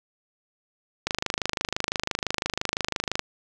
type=click train; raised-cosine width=0.2 ms; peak=-7 dBFS; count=56; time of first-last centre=1.07-3.194 s; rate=25.9 Hz; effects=none